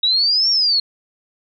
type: exponential two-way sweep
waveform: sine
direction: up then down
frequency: 3798 to 5588 to 4238 Hz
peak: -13 dBFS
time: 0.03-0.8 s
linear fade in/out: 5 ms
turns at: 0.5 s
effects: none